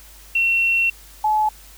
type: tone pair in turn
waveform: sine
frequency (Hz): 2720 / 856.7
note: F7 / A5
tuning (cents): -46 / -46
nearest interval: octave + minor sixth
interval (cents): 2000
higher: first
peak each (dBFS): -15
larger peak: neither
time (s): 0.35-0.9 / 1.24-1.49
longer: first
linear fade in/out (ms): 5
effects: added 50 Hz sine -45 dBFS peak until 1.77 s + white hiss -46 dBFS RMS until 1.77 s